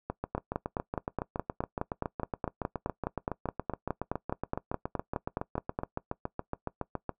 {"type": "two click trains", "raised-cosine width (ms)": 1, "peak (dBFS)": [-16, -18], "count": [27, 51], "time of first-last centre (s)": [[0.35, 5.789], [0.1, 7.093]], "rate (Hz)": [4.78, 7.15], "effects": ["noise-tail reverb RT60 0.1 s tail -20 dB re dry"]}